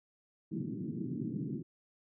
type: band-pass noise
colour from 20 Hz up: pink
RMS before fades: -38 dBFS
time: 0.51-1.63 s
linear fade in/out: 10 ms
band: 130 to 340 Hz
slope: 48 dB/octave
effects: none